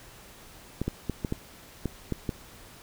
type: clicks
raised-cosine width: 3 ms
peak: -15 dBFS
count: 8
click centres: 0.816 / 0.88 / 1.097 / 1.248 / 1.324 / 1.857 / 2.123 / 2.292 s
effects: pink hiss -50 dBFS RMS until 2.82 s

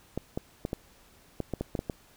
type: clicks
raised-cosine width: 2 ms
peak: -17 dBFS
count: 10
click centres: 0.176 / 0.375 / 0.651 / 0.731 / 1.403 / 1.537 / 1.61 / 1.752 / 1.791 / 1.898 s
effects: pink hiss -59 dBFS RMS until 2.16 s

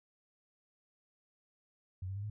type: tone with pitch steps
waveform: sine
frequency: 92.5 / 96.65 / 100.99 / 105.52 Hz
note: F#2 / G2 / G#2 / G#2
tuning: 0 / -24 / -48 / +28 cents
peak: -37 dBFS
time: 2.02-2.3 s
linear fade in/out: 5 ms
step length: 70 ms
effects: none

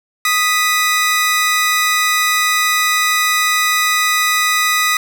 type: tone pair together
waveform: sawtooth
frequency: 1244.5 / 1975.5 Hz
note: D#6 / B6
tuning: 0 / 0 cents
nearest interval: minor sixth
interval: 800 cents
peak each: -12 dBFS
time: 0.25-4.97 s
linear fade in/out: 2 ms
effects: 7-bit

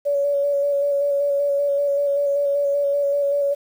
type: tone with vibrato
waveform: sine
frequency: 567 Hz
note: C#5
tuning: 39 cents sharp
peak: -17 dBFS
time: 0.05-3.55 s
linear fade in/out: 20 ms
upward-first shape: square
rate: 5.2 Hz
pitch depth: 16 cents each way
effects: 8-bit

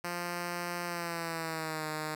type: tone with pitch glide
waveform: 5% pulse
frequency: 174.61 to 154.66 Hz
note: F3 to D#3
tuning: 0 to -10 cents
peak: -23 dBFS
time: 0.04-2.15 s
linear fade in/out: 5 ms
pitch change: -210 cents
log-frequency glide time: 0.85-1.87 s
effects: none

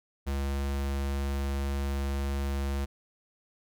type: tone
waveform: square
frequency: 69.3 Hz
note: C#2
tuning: in tune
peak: -29 dBFS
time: 0.26-2.86 s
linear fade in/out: 20 ms
effects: none

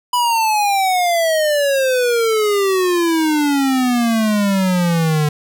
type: exponential sweep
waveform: square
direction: down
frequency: 992 to 148 Hz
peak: -14 dBFS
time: 0.13-5.29 s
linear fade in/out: 5 ms
effects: none

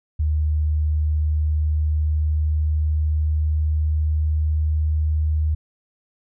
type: tone with pitch glide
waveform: sine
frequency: 76.3 to 77.1 Hz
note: D#2 to D#2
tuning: -33 to -15 cents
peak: -17 dBFS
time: 0.19-5.55 s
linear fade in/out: 10 ms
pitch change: +18 cents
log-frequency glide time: 0.61-4.91 s
effects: none

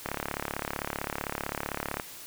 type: click train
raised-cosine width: 0.5 ms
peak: -15 dBFS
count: 70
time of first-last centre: 0.06-1.998 s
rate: 35.6 Hz
effects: white hiss -45 dBFS RMS until 2.26 s

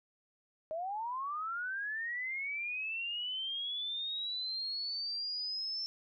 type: linear sweep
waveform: sine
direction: up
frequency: 616 to 5360 Hz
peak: -35 dBFS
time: 0.71-5.86 s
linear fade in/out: 0 ms
effects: none

